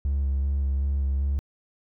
triangle tone with vibrato, 69 Hz, C#2, 7 cents flat, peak -19 dBFS, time 0.05-1.39 s, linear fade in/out 0 ms, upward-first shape square, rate 2.6 Hz, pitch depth 20 cents each way, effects tanh soft clip ceiling -17 dBFS

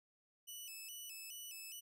10% pulse tone with vibrato, 2780 Hz, F7, 9 cents flat, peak -40 dBFS, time 0.47-1.81 s, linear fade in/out 20 ms, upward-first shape square, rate 2.4 Hz, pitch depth 110 cents each way, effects none

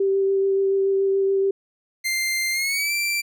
sine tone with vibrato, 390 Hz, G4, 9 cents flat, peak -17 dBFS, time 0-1.51 s, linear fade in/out 5 ms, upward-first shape sine, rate 7 Hz, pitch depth 11 cents each way
sawtooth tone with pitch glide, 2093 to 2349 Hz, C7 to D7, 0 to 0 cents, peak -18 dBFS, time 2.04-3.22 s, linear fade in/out 20 ms, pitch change +200 cents, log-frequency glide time 2.52-2.93 s
effects none

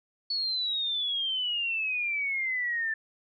sine exponential sweep, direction down, 4435 to 1760 Hz, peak -27 dBFS, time 0.3-2.94 s, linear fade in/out 5 ms, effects none

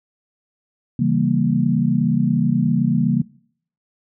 sine chord, C# diminished seventh, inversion none, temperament equal with one note detuned, 136.84 / 164.81 / 196 / 233.1 Hz, C#3 / E3 / G3 / Bb3, -22 / 0 / 0 / 0 cents, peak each -21 / -21 / -22 / -19 dBFS, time 0.99-3.22 s, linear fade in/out 5 ms, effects noise-tail reverb RT60 0.6 s tail -22 dB re dry

